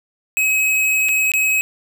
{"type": "tone with dropouts", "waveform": "square", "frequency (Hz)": 2552, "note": "D#7", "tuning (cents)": 43, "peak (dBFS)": -15, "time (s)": [0.37, 1.61], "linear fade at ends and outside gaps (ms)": 0, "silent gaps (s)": [[1.086, 1.09], [1.318, 1.337]], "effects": ["7-bit"]}